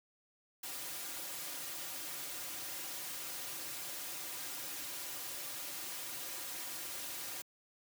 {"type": "noise with comb filter", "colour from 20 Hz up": "white", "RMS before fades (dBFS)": -43, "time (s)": [0.63, 7.42], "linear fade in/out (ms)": 5, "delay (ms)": 4.6, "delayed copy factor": -0.85, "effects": ["high-pass 150 Hz 12 dB/octave"]}